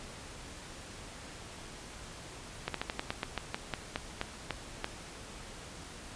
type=slowing click train; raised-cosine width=0.3 ms; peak=-16 dBFS; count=14; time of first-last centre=2.68-4.844 s; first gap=63 ms; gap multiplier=1.15; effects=pink hiss -47 dBFS RMS until 6.15 s + resampled to 22050 Hz